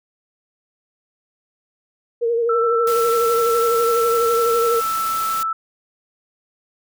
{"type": "tone with vibrato", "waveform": "sine", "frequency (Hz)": 466.2, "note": "A#4", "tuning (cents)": 0, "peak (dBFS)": -16, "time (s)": [2.21, 4.81], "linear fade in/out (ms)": 20, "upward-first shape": "sine", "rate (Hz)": 12, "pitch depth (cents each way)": 39}
{"type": "tone with pitch glide", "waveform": "sine", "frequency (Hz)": [1331, 1319.5], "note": ["E6", "E6"], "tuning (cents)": [16, 1], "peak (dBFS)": -19, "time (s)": [2.49, 5.53], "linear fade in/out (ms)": 5, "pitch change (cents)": -15, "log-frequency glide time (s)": [4.42, 5.14]}
{"type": "noise", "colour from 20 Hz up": "white", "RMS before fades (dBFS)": -30, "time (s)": [2.87, 5.43], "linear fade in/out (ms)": 2}
{"effects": []}